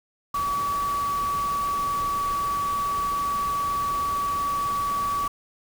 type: tone in noise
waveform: sine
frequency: 1140 Hz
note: C#6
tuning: 48 cents sharp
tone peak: -23 dBFS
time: 0.34-5.28 s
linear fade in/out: 5 ms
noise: pink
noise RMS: -37 dBFS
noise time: 0.34-5.28 s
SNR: +11 dB
effects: none